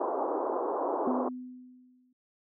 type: band-pass noise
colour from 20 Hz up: pink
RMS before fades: -31 dBFS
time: 0-1.29 s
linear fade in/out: 10 ms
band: 310 to 1100 Hz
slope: 48 dB/octave
type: tone with exponential decay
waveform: sine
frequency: 251.8 Hz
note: B3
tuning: 34 cents sharp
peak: -26 dBFS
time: 1.07-2.13 s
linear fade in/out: 5 ms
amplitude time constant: 230 ms
effects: none